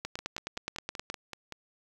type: two click trains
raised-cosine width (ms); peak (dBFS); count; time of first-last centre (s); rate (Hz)
0.2; -22 / -17; 8 / 11; 0.19-1.523 / 0.05-1.1; 5.25 / 9.52
effects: 8-bit